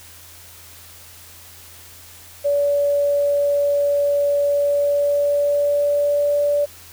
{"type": "tone with pitch glide", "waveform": "sine", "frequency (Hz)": [573, 580], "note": ["D5", "D5"], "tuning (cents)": [-43, -22], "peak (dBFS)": -15, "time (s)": [2.44, 6.66], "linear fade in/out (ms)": 20, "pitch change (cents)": 21, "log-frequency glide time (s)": [4.51, 6.4], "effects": ["added 86 Hz sine -49 dBFS peak until 6.92 s", "white hiss -43 dBFS RMS until 6.92 s"]}